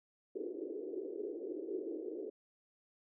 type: band-pass noise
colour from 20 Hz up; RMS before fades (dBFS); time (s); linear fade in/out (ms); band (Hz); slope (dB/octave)
white; -42; 0.35-2.3; 5; 330 to 430; 48
effects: none